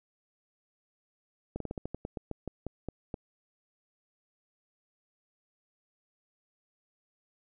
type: slowing click train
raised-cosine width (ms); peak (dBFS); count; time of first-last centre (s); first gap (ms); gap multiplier
2; -22; 14; 1.56-3.142; 43; 1.16
effects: none